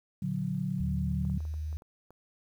sine chord, Bb augmented, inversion none, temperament equal, 116.54 / 146.83 / 185 Hz, Bb2 / D3 / F#3, 0 / 0 / 0 cents, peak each -38 / -33 / -32 dBFS, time 0.22-1.38 s, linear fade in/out 5 ms
sine tone with pitch glide, 77.78 to 76.84 Hz, D#2 to D#2, 0 to -21 cents, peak -32 dBFS, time 0.8-1.77 s, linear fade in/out 0 ms, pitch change -21 cents, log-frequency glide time 1.3-1.62 s
clicks, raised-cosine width 1 ms, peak -40 dBFS, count 8, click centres 1.251 / 1.299 / 1.405 / 1.452 / 1.54 / 1.728 / 1.821 / 2.106 s
effects 10-bit

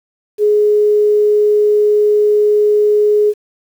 sine tone, 419.1 Hz, G#4, 16 cents sharp, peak -8 dBFS, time 0.38-3.34 s, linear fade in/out 50 ms, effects 7-bit

